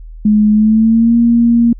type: tone with pitch glide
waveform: sine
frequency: 211.3 to 234.5 Hz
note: G#3 to A#3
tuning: +30 to +11 cents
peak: -6 dBFS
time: 0.25-1.73 s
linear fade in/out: 5 ms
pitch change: +181 cents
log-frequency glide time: 0.52-1.16 s
effects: added 40 Hz sine -28 dBFS peak until 1.79 s